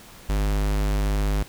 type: tone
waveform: square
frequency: 50.7 Hz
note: G#1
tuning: 41 cents flat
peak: -21 dBFS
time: 0.29-1.43 s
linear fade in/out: 5 ms
effects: pink hiss -46 dBFS RMS until 1.48 s